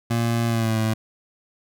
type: tone with pitch glide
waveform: 25% pulse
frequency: 116.54 to 110.44 Hz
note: A#2 to A2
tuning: 0 to +7 cents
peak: -16 dBFS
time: 0.1-0.94 s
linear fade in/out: 10 ms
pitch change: -93 cents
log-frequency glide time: 0.46-0.78 s
effects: none